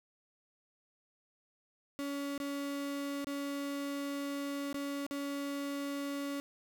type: tone with dropouts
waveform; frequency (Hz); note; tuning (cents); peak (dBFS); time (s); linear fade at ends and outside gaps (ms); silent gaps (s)
35% pulse; 282; C#4; +30; -34; 1.99-6.4; 0; 2.378-2.401 / 3.245-3.27 / 4.728-4.743 / 5.065-5.11
effects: none